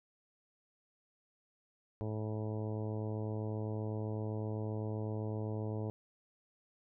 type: harmonic tone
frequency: 107.8 Hz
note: A2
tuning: 35 cents flat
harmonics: 1 / 2 / 3 / 4 / 5 / 6 / 7 / 8 / 9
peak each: -37 / -44 / -45 / -44 / -48 / -51 / -55 / -56 / -57 dBFS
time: 2.01-5.9 s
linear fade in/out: 0 ms
effects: none